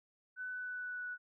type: tone with pitch glide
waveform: sine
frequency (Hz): 1500 to 1475.9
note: F#6 to F#6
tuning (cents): +23 to -5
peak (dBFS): -39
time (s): 0.36-1.18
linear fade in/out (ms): 50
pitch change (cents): -28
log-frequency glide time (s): 0.5-1.07
effects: none